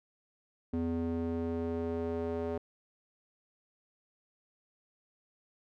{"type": "tone with band-pass filter sweep", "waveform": "square", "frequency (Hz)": 83.2, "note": "E2", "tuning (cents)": 17, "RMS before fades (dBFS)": -34, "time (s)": [0.73, 2.58], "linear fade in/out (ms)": 5, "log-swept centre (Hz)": [280, 470], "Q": 2, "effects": []}